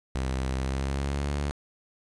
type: tone with pitch glide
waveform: sawtooth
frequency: 65.41 to 71.74 Hz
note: C2 to D2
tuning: 0 to -40 cents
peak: -23 dBFS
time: 0.15-1.51 s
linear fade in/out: 0 ms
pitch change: +160 cents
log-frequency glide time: 0.55-1.33 s
effects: resampled to 22050 Hz + 9-bit